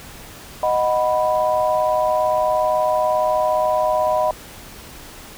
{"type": "chord", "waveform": "sine", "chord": "B major", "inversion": "first", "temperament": "equal", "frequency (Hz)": [622.3, 740, 987.8], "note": ["D#5", "F#5", "B5"], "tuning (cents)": [0, 0, 0], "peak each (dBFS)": [-18, -22, -21], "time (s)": [0.63, 4.31], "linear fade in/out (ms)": 2, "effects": ["pink hiss -39 dBFS RMS until 5.37 s"]}